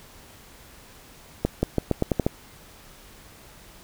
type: accelerating click train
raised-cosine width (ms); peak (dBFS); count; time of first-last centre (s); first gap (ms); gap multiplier
2; -7; 8; 1.45-2.265; 180; 0.85
effects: pink hiss -49 dBFS RMS until 3.83 s